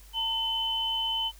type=tone pair together; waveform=sine; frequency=904 / 3041 Hz; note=A5 / F#7; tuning=+47 / +47 cents; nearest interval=octave + major sixth; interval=2100 cents; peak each=-34 / -27 dBFS; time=0.13-1.32 s; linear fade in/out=50 ms; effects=added 50 Hz sine -49 dBFS peak until 1.39 s + white hiss -56 dBFS RMS until 1.39 s